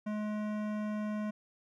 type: tone with hard clipping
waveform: sine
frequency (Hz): 211.6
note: G#3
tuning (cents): +33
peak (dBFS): -35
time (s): 0.06-1.31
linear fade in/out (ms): 10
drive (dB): 16
effects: none